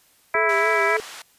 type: harmonic tone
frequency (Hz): 329.6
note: E4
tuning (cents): 0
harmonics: 2 / 3 / 4 / 5 / 6 / 7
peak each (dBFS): -25 / -25 / -25 / -25 / -25 / -25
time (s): 0.34-0.97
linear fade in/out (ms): 5
type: tone with vibrato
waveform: sine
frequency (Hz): 417.1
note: G#4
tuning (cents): +7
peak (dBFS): -24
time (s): 0.35-1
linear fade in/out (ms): 0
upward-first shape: sine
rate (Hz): 3.6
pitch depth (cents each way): 72
type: band-pass noise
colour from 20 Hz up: pink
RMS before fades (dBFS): -39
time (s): 0.49-1.22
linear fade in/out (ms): 2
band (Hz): 970 to 8900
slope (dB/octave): 12
effects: white hiss -58 dBFS RMS until 1.38 s + resampled to 32000 Hz